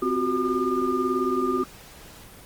sine tone cluster, 259 / 360.8 / 379.1 / 1208 Hz, C4 / F#4 / F#4 / D6, -17 / -44 / +42 / +48 cents, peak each -27 dBFS, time 0.02-1.64 s, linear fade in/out 5 ms, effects pink hiss -46 dBFS RMS until 2.45 s + Opus 24 kbps

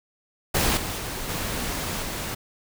pink noise with level steps, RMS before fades -22 / -30 / -32 / -29 / -31 dBFS, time 0.54-2.35 s, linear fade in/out 10 ms, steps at 0.77 / 0.98 / 1.29 / 2.02 s, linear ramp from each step 2 ms, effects none

